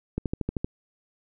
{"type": "click train", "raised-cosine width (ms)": 3, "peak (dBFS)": -14, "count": 7, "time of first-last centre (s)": [0.18, 0.645], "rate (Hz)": 12.9, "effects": []}